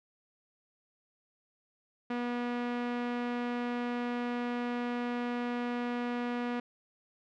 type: tone with low-pass filter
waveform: sawtooth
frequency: 242.2 Hz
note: B3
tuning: 34 cents flat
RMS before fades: -34 dBFS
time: 2.1-6.6 s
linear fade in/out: 5 ms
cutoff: 2400 Hz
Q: 0.95
effects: none